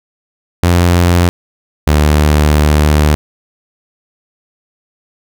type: tone pair in turn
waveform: sawtooth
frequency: 87.31 / 75.12 Hz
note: F2 / D2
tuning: 0 / +40 cents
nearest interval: minor third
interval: 260 cents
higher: first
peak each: -3 dBFS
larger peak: neither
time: 0.63-1.29 / 1.87-3.15 s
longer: second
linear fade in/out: 0 ms
effects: none